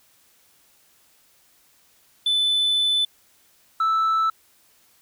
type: tone pair in turn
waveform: sine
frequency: 3506 / 1316.6 Hz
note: A7 / E6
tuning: -7 / -3 cents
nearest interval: octave + perfect fourth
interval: 1696 cents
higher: first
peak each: -15 / -15 dBFS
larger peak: neither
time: 2.26-3.05 / 3.8-4.3 s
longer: first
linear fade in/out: 5 ms
effects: tanh soft clip ceiling -17 dBFS + white hiss -59 dBFS RMS until 5.01 s